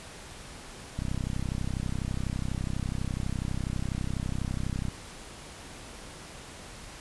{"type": "click train", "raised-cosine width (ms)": 5, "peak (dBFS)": -19, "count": 126, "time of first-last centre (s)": [0.99, 4.884], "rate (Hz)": 32.1, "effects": ["pink hiss -45 dBFS RMS until 7 s", "resampled to 24000 Hz"]}